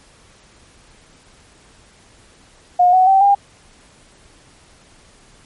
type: tone with pitch steps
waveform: sine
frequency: 717 / 744.4 / 772.9 / 802.5 Hz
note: F5 / F#5 / G5 / G5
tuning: +45 / +10 / -25 / +40 cents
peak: -8 dBFS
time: 2.79-3.35 s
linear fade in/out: 10 ms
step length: 140 ms
effects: pink hiss -49 dBFS RMS until 5.45 s + MP3 48 kbps